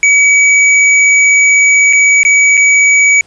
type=tone with dropouts; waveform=square; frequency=2274 Hz; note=C#7; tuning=44 cents sharp; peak=-5 dBFS; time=0.03-3.21 s; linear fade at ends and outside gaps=1 ms; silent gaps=1.928-1.932 / 2.232-2.25 / 2.571-2.575 s; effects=pink hiss -48 dBFS RMS until 3.26 s + resampled to 22050 Hz

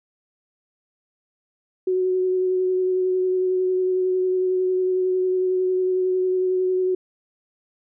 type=tone with vibrato; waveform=sine; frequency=370 Hz; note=F#4; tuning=in tune; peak=-18 dBFS; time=1.87-6.95 s; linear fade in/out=5 ms; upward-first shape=sine; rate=11 Hz; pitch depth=14 cents each way; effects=none

